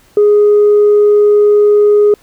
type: tone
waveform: sine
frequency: 415.3 Hz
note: G#4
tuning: in tune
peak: -3 dBFS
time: 0.17-2.14 s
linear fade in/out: 2 ms
effects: tanh soft clip ceiling -2 dBFS + pink hiss -48 dBFS RMS until 2.22 s